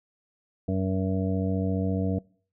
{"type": "harmonic tone", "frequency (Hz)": 94.6, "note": "F#2", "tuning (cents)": 39, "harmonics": [1, 2, 3, 5, 6, 7], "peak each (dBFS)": [-28, -28, -31, -34, -42, -36], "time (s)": [0.68, 2.19], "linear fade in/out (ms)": 5, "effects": ["noise-tail reverb RT60 0.5 s tail -25 dB re dry"]}